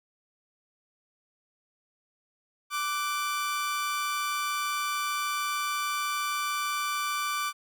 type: tone pair together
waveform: sawtooth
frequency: 1173.5 / 1500 Hz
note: D6 / F#6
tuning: -2 / +23 cents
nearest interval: major third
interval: 425 cents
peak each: -25 / -33 dBFS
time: 2.7-7.53 s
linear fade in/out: 50 ms
effects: none